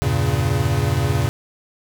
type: chord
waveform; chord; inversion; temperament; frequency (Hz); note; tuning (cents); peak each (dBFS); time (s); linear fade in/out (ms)
square; E diminished seventh; none; equal; 82.41 / 98 / 116.54 / 138.59; E2 / G2 / Bb2 / Db3; 0 / 0 / 0 / 0; -25 / -24 / -23 / -22; 0.02-1.29; 0
effects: none